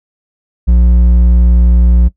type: tone with hard clipping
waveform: sine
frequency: 59.6 Hz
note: A#1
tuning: 39 cents sharp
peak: -6 dBFS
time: 0.67-2.09 s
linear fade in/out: 20 ms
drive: 6 dB
effects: noise-tail reverb RT60 0.1 s tail -19 dB re dry